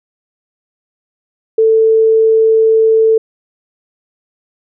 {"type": "tone", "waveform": "sine", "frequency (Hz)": 444.1, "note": "A4", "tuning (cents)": 16, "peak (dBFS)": -6, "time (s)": [1.58, 3.18], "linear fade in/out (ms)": 5, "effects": []}